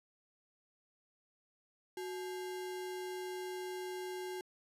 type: tone with sample-and-hold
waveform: sine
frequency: 367.9 Hz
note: F#4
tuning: 10 cents flat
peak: -39 dBFS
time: 1.97-4.41 s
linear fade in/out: 2 ms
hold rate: 1225 Hz
effects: resampled to 32000 Hz

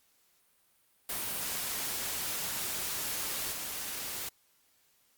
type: noise with level steps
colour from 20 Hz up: white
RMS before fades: -35 / -38 dBFS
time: 1.09-4.29 s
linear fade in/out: 5 ms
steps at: 3.52 s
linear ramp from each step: 5 ms
effects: white hiss -69 dBFS RMS until 5.17 s + Opus 48 kbps

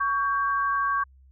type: tone pair together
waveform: sine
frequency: 1122 / 1585.7 Hz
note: C#6 / G6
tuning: +21 / +19 cents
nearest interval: tritone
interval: 598 cents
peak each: -23 / -28 dBFS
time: 0-1.04 s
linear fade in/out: 10 ms
effects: added 66 Hz sine -51 dBFS peak until 1.31 s

